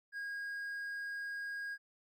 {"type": "tone", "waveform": "triangle", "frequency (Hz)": 1634, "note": "G#6", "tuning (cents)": -29, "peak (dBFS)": -37, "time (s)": [0.12, 1.78], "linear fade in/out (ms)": 50, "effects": ["Opus 48 kbps"]}